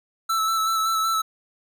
square tone with vibrato, 1318.5 Hz, E6, in tune, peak -21 dBFS, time 0.29-1.22 s, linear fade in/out 10 ms, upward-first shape square, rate 5.3 Hz, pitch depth 17 cents each way, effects none

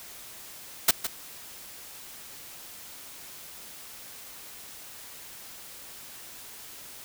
white noise with echo, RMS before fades -18 dBFS, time 0.88-0.91 s, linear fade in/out 5 ms, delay 160 ms, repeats 1, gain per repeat -11 dB, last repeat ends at 1.07 s, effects white hiss -45 dBFS RMS until 7.04 s

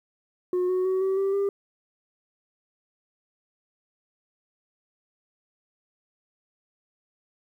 sine tone with pitch steps, 361.8 / 368.8 / 375.9 / 383.1 / 390.5 / 398 Hz, F#4 / F#4 / F#4 / G4 / G4 / G4, -39 / -6 / +27 / -40 / -7 / +26 cents, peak -19 dBFS, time 0.53-1.49 s, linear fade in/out 2 ms, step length 160 ms, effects tanh soft clip ceiling -21 dBFS + 10-bit

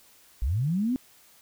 sine linear sweep, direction up, 49.43 to 265.2 Hz, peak -23 dBFS, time 0.42-0.96 s, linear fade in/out 0 ms, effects white hiss -57 dBFS RMS until 1.41 s

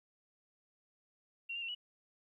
sine tone with pitch steps, 2747 / 2799 / 2719 / 2932 Hz, F7 / F7 / F7 / F#7, -29 / +3 / -47 / -16 cents, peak -38 dBFS, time 1.49-1.75 s, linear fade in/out 10 ms, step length 65 ms, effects 13-bit

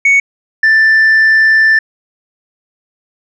sine tone pair in turn, 2224 / 1769.6 Hz, C#7 / A6, +5 / +9 cents, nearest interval major third, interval 396 cents, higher first, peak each -3 dBFS, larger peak neither, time 0.05-0.2 / 0.63-1.79 s, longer second, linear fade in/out 5 ms, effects tanh soft clip ceiling -4 dBFS

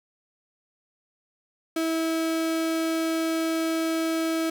35% pulse tone, 324.9 Hz, E4, 25 cents flat, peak -22 dBFS, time 1.76-4.5 s, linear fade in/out 5 ms, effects none

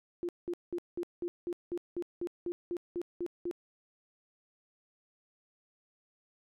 sine tone bursts, 348.7 Hz, F4, 3 cents flat, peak -32 dBFS, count 14, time 0.23-3.512 s, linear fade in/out 0 ms, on 58 ms, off 190 ms, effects none

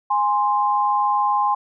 sine tone pair together, 826.5 / 1046.5 Hz, G#5 / C6, -9 / 0 cents, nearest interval major third, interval 409 cents, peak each -19 dBFS, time 0.1-1.55 s, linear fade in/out 10 ms, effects none

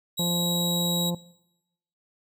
sawtooth tone, 3844 Hz, B7, 48 cents flat, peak -23 dBFS, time 0.17-1.11 s, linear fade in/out 20 ms
harmonic tone, 173.6 Hz, F3, 10 cents flat, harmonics 1 / 2 / 3 / 4 / 5 / 6, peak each -26 / -38 / -35 / -45 / -40 / -49 dBFS, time 0.19-1.15 s, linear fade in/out 5 ms
effects noise-tail reverb RT60 0.9 s tail -21 dB re dry

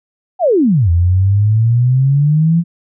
sine exponential two-way sweep, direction down then up, 797 to 83.4 to 172.5 Hz, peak -8 dBFS, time 0.39-2.64 s, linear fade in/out 50 ms, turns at 0.9 s, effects none

